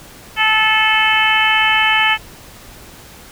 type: harmonic tone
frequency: 435.7 Hz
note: A4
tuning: 17 cents flat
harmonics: 2 / 3 / 4 / 5 / 6 / 7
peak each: -18 / -21 / -17 / -18 / -18 / -18 dBFS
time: 0.36-2.18 s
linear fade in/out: 50 ms
effects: pink hiss -39 dBFS RMS until 3.31 s